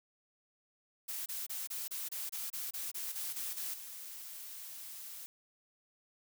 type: noise bursts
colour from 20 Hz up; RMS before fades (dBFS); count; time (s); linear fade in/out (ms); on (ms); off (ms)
blue; -40; 13; 1.08-3.744; 10; 180; 27
type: noise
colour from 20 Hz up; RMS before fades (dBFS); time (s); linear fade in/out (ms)
blue; -47; 3.08-5.26; 0
effects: none